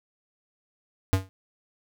square tone with exponential decay, 95 Hz, F#2, 46 cents sharp, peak -15 dBFS, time 1.13-1.29 s, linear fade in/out 0 ms, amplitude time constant 33 ms, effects none

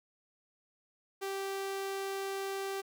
sawtooth tone, 390.4 Hz, G4, 7 cents flat, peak -31 dBFS, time 1.21-2.82 s, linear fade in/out 20 ms, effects 11-bit

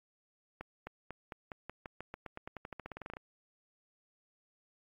accelerating click train, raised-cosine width 0.5 ms, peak -27 dBFS, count 24, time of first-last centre 0.61-3.169 s, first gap 260 ms, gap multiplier 0.91, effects AAC 64 kbps

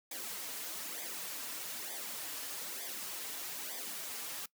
white noise with flanger, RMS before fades -42 dBFS, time 0.11-4.46 s, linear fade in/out 5 ms, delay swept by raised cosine 0.71 to 5.61 ms, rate 1.1 Hz, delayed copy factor -0.75, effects noise-tail reverb RT60 0.1 s tail -21 dB re dry + high-pass 200 Hz 12 dB/octave

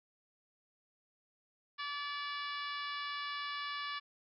harmonic tone, 577 Hz, D5, 31 cents flat, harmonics 2 / 3 / 4 / 5 / 6 / 7 / 8 / 9, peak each -41 / -44 / -47 / -48 / -48 / -50 / -53 / -54 dBFS, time 1.78-4 s, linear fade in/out 20 ms, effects none

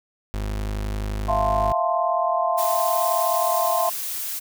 35% pulse tone, 51.6 Hz, G#1, 10 cents flat, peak -23 dBFS, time 0.34-1.72 s, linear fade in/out 0 ms
sine chord, F major seventh, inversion third, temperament equal, 659.3 / 698.5 / 880 / 1046.5 Hz, E5 / F5 / A5 / C6, 0 / 0 / 0 / 0 cents, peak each -24 / -23 / -29 / -24 dBFS, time 1.28-3.9 s, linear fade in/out 10 ms
blue noise, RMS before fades -29 dBFS, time 2.57-4.4 s, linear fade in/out 20 ms
effects none

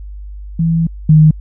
sine tone pair in turn, 164.8 / 155.09 Hz, E3 / D#3, 0 / -5 cents, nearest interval minor second, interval 105 cents, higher first, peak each -10 / -3 dBFS, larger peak second, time 0.59-0.87 / 1.09-1.31 s, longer first, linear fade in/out 5 ms, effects added 50 Hz sine -26 dBFS peak until 1.4 s

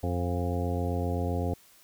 harmonic tone with a mistuned harmonic, 87.8 Hz, F2, 10 cents sharp, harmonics 1 / 2 / 3 / 4 / 5 / 6 / 8 / 9, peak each -29 / -36 / -35 / -40 / -37 / -37 / -38 / -43 dBFS, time 0.03-1.54 s, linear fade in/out 5 ms, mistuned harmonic 9, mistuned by +45 cents, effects white hiss -58 dBFS RMS until 1.83 s

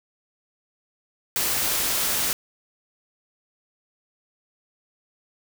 white noise, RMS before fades -24 dBFS, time 1.36-2.33 s, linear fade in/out 0 ms, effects none

